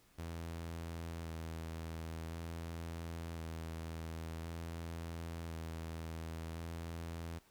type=tone with vibrato; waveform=sawtooth; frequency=82.41 Hz; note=E2; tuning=in tune; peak=-38 dBFS; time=0.18-7.39 s; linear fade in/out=10 ms; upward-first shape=square; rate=0.47 Hz; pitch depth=18 cents each way; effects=pink hiss -68 dBFS RMS until 7.5 s